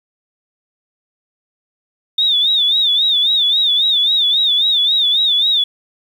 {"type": "tone with vibrato", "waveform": "sine", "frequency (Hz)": 3616, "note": "A7", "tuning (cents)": 47, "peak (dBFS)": -11, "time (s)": [2.18, 5.64], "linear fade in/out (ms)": 5, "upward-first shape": "sine", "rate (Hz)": 3.7, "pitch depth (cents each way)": 110, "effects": ["7-bit"]}